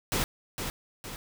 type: noise with echo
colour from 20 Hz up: pink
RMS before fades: -28 dBFS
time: 0.12-0.24 s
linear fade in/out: 0 ms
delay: 460 ms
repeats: 2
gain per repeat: -6 dB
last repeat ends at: 1.16 s
effects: none